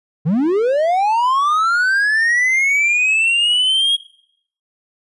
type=linear sweep; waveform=triangle; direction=up; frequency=140 to 3300 Hz; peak=-11 dBFS; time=0.25-3.97 s; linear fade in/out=20 ms; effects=noise-tail reverb RT60 0.7 s tail -21 dB re dry + resampled to 24000 Hz